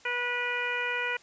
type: harmonic tone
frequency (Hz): 487.5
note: B4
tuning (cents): -23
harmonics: 1 / 2 / 3 / 4 / 5 / 6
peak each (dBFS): -37 / -37 / -33 / -34 / -33 / -41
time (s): 0.05-1.17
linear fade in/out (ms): 5
effects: white hiss -56 dBFS RMS until 1.22 s + resampled to 16000 Hz